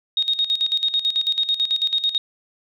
sine tone with tremolo, 3729 Hz, A#7, in tune, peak -16 dBFS, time 0.17-2.18 s, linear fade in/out 2 ms, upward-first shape square, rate 9.1 Hz, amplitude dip 75%, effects none

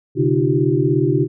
sine tone cluster, 129 / 145.9 / 305.9 / 348.8 / 385.7 Hz, C3 / D3 / D#4 / F4 / G4, -24 / -11 / -29 / -2 / -28 cents, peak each -20 dBFS, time 0.15-1.28 s, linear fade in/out 50 ms, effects none

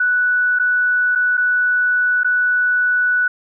sine tone with dropouts, 1480 Hz, F#6, in tune, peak -13 dBFS, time 0-3.28 s, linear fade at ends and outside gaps 5 ms, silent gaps 0.589-0.596 / 1.152-1.156 / 1.371-1.376 / 2.234-2.245 s, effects none

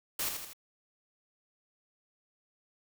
white noise with echo, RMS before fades -33 dBFS, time 0.19-0.29 s, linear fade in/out 5 ms, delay 81 ms, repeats 3, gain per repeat -5 dB, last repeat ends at 0.533 s, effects none

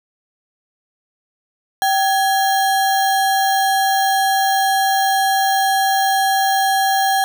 sine tone with sample-and-hold, 776 Hz, G5, 18 cents flat, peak -13 dBFS, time 1.82-7.24 s, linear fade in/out 0 ms, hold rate 2450 Hz, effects none

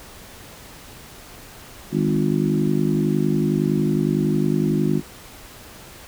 harmonic tone with a mistuned harmonic, 50.9 Hz, G#1, 34 cents flat, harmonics 3 / 4 / 5 / 6 / 7, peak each -22 / -23 / -24 / -25 / -25 dBFS, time 1.91-5.02 s, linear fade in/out 50 ms, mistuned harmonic 3, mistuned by +26 cents, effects pink hiss -42 dBFS RMS until 6.07 s

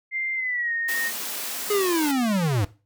sine tone with pitch glide, 2093 to 1853.9 Hz, C7 to A#6, 0 to -10 cents, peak -24 dBFS, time 0.11-1.12 s, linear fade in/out 50 ms, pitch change -210 cents, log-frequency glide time 0.35-0.73 s
white high-pass noise, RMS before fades -31 dBFS, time 0.88-2.12 s, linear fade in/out 10 ms, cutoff 180 Hz, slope 96 dB/octave
square linear sweep, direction down, 422.5 to 92.5 Hz, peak -21 dBFS, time 1.7-2.65 s, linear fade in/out 5 ms
effects noise-tail reverb RT60 0.3 s tail -17 dB re dry

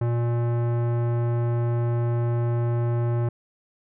sine tone with tanh clipping, 118.6 Hz, A#2, 30 cents sharp, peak -23 dBFS, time 0.01-3.29 s, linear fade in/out 5 ms, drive 18 dB, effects none

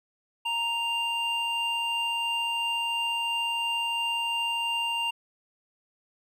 triangle tone pair together, 932.3 / 2794 Hz, A#5 / F7, 0 / 0 cents, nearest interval octave + perfect fifth, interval 1900 cents, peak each -29 / -26 dBFS, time 0.45-5.11 s, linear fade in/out 10 ms, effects none

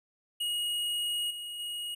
square tone with level steps, 2885 Hz, F#7, 44 cents flat, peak -30 / -38 / -35 dBFS, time 0.4-1.95 s, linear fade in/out 10 ms, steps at 1.3 / 1.59 s, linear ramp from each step 10 ms, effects none

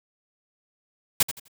white noise with echo, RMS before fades -18 dBFS, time 1.2-1.23 s, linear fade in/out 5 ms, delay 84 ms, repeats 3, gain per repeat -12 dB, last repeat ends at 1.482 s, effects none

